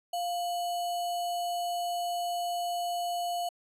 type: tone with sample-and-hold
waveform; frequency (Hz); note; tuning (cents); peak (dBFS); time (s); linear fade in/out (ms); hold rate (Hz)
sine; 700; F5; +4; -29; 0.13-3.49; 5; 3675
effects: resampled to 32000 Hz